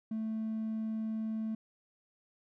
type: tone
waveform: triangle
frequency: 220.2 Hz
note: A3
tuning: 2 cents sharp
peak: -30 dBFS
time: 0.11-1.55 s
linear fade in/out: 5 ms
effects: tanh soft clip ceiling -28 dBFS